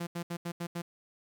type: tone bursts at uneven times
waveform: sawtooth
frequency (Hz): 171.7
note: F3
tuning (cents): -29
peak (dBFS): -30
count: 6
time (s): 0-0.07 / 0.15-0.23 / 0.3-0.37 / 0.45-0.52 / 0.6-0.67 / 0.75-0.82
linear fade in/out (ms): 10
effects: 11-bit